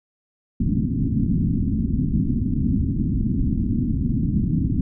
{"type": "low-pass noise", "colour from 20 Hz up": "white", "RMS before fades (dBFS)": -21, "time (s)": [0.6, 4.81], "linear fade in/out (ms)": 2, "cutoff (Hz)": 270, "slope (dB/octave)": 48, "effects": []}